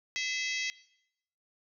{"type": "harmonic tone with a mistuned harmonic", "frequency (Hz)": 649, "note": "E5", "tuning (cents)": -27, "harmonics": [3, 4, 5, 6, 7, 8, 9, 10], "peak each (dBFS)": [-35, -37, -39, -41, -42, -43, -44, -45], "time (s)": [0.16, 0.7], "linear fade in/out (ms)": 0, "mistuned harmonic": 3, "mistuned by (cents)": 71, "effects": ["noise-tail reverb RT60 0.8 s tail -20 dB re dry"]}